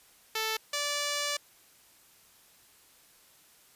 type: tone pair in turn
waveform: 5% pulse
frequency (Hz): 440.4 / 581.4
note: A4 / D5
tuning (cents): +2 / -18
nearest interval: perfect fourth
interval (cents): 480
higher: second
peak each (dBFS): -18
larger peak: neither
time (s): 0.35-0.57 / 0.73-1.37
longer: second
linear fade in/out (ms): 5
effects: white hiss -60 dBFS RMS until 3.75 s + resampled to 32000 Hz